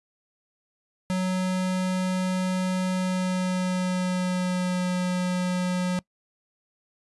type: tone with pitch glide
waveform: square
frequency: 185 to 181.3 Hz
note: F#3 to F#3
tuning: 0 to -35 cents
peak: -24 dBFS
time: 1.1-5.99 s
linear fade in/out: 0 ms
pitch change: -35 cents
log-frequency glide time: 2.93-4.87 s
effects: noise-tail reverb RT60 0.1 s tail -23 dB re dry + resampled to 24000 Hz